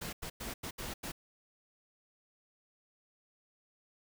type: noise bursts at uneven times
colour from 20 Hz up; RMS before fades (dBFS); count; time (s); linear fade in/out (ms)
pink; -41; 6; 0.01-0.13 / 0.22-0.3 / 0.4-0.54 / 0.63-0.71 / 0.78-0.94 / 1.03-1.12; 10
effects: none